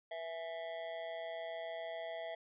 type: tone with amplitude modulation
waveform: square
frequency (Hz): 660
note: E5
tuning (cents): +2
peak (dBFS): -38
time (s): 0.11-2.35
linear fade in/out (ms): 5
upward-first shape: sine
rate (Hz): 173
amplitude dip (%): 75
effects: resampled to 8000 Hz